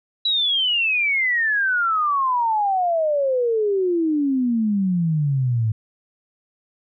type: exponential sweep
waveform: sine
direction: down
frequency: 3951 to 106.9 Hz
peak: -17 dBFS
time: 0.25-5.72 s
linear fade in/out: 5 ms
effects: none